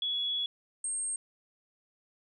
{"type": "tone pair in turn", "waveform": "sine", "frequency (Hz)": [3376, 8507], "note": ["G#7", "C9"], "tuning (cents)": [28, 28], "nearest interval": "octave + major third", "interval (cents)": 1600, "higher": "second", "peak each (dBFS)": [-29, -31], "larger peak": "first", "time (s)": [[0.02, 0.46], [0.84, 1.16]], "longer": "first", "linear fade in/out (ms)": 2, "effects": []}